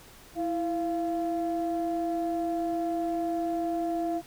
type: tone pair together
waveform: sine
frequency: 330.3 / 690.8 Hz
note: E4 / F5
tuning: +4 / -19 cents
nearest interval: octave + minor second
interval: 1277 cents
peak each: -28 / -29 dBFS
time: 0.35-4.22 s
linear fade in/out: 50 ms
effects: tanh soft clip ceiling -21 dBFS + pink hiss -52 dBFS RMS until 4.26 s